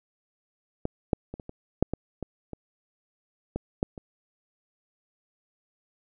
clicks, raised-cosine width 2 ms, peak -14 / -8 / -23 / -26 / -25 / -6 / -15 / -19 / -23 / -16 / -10 / -26 dBFS, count 12, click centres 0.854 / 1.132 / 1.34 / 1.398 / 1.494 / 1.826 / 1.936 / 2.227 / 2.533 / 3.56 / 3.829 / 3.978 s, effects none

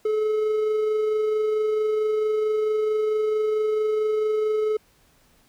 triangle tone with amplitude modulation, 430 Hz, A4, 40 cents flat, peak -17 dBFS, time 0.05-4.77 s, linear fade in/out 5 ms, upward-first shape sine, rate 24.5 Hz, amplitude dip 25%, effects pink hiss -60 dBFS RMS until 5.48 s

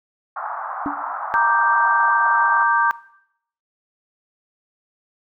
pink band-pass noise, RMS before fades -28 dBFS, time 0.36-2.64 s, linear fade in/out 5 ms, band 740 to 1400 Hz, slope 48 dB/octave
sine tone with exponential decay, 288.4 Hz, D4, 31 cents flat, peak -18 dBFS, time 0.86-1.02 s, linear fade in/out 0 ms, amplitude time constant 34 ms
sine chord, G minor, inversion first, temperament equal, 932.3 / 1174.7 / 1568 Hz, Bb5 / D6 / G6, 0 / 0 / 0 cents, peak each -18 / -19 / -19 dBFS, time 1.34-2.91 s, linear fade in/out 0 ms
effects noise-tail reverb RT60 0.7 s tail -18 dB re dry

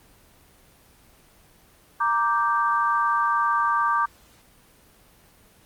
sine chord, G minor, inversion first, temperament equal, 932.3 / 1174.7 / 1568 Hz, Bb5 / D6 / G6, 0 / 0 / 0 cents, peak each -25 / -21 / -27 dBFS, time 2-4.06 s, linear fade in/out 10 ms, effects pink hiss -55 dBFS RMS until 5.65 s + Opus 24 kbps

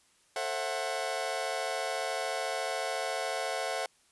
sawtooth chord, F# half-diminished seventh, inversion first, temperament just, 444 / 532.8 / 666 / 740 Hz, A4 / C5 / E5 / F#5, +16 / +31 / +18 / 0 cents, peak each -36 / -33 / -32 / -32 dBFS, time 0.36-3.86 s, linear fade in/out 2 ms, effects white hiss -66 dBFS RMS until 4.11 s + resampled to 24000 Hz

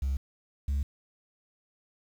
sine tone pair in turn, 67.7 / 69.93 Hz, C#2 / C#2, -40 / +16 cents, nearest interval minor second, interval 56 cents, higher second, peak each -24 / -23 dBFS, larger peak second, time 0.02-0.17 / 0.68-0.83 s, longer neither, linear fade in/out 5 ms, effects tanh soft clip ceiling -25 dBFS + 9-bit

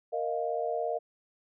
sine chord, Bb suspended fourth, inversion none, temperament just, 466.2 / 621.6 / 699.2 Hz, Bb4 / Eb5 / F5, 0 / -2 / +2 cents, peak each -33 dBFS, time 0.12-0.99 s, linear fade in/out 20 ms, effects none

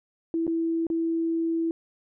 sine tone with dropouts, 329.6 Hz, E4, in tune, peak -23 dBFS, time 0.34-1.71 s, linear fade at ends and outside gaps 1 ms, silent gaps 0.468-0.477 / 0.868-0.901 s, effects none

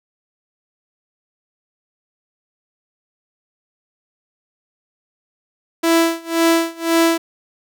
sawtooth tone with tremolo, 331.5 Hz, E4, 10 cents sharp, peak -7 dBFS, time 5.83-7.18 s, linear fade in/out 10 ms, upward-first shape sine, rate 1.9 Hz, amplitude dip 95%, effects none

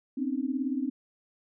sine tone cluster, 252 / 270 / 307.9 Hz, B3 / C#4 / D#4, +35 / -45 / -18 cents, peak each -32 / -30 / -35 dBFS, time 0.17-0.9 s, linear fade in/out 10 ms, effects none

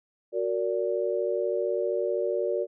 sine chord, Gb augmented, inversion none, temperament just, 370 / 462.5 / 578.1 Hz, Gb4 / Bb4 / D5, 0 / -14 / -27 cents, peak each -29 dBFS, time 0.32-2.67 s, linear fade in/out 50 ms, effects none

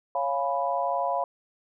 sine chord, C# dominant seventh, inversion none, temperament equal, 554.4 / 698.5 / 830.6 / 987.8 Hz, C#5 / E#5 / G#5 / B5, 0 / 0 / 0 / 0 cents, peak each -30 / -28 / -33 / -29 dBFS, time 0.15-1.24 s, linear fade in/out 2 ms, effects none

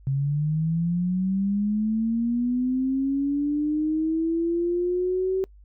sine linear sweep, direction up, 133.6 to 382 Hz, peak -21 dBFS, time 0.07-5.44 s, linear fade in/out 0 ms, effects noise-tail reverb RT60 0.1 s tail -26 dB re dry + added 50 Hz sine -47 dBFS peak until 5.64 s

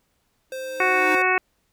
square tone with exponential growth, 311.1 Hz, D#4, in tune, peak -24 dBFS, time 0.5-1.15 s, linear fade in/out 2 ms, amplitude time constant 140 ms
square tone, 523 Hz, C5, 1 cent flat, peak -30 dBFS, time 0.52-1.22 s, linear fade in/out 2 ms
harmonic tone, 370 Hz, F#4, in tune, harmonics 1 / 2 / 3 / 4 / 5 / 6 / 7, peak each -25 / -25 / -25 / -25 / -25 / -25 / -25 dBFS, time 0.8-1.38 s, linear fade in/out 2 ms
effects pink hiss -69 dBFS RMS until 1.72 s

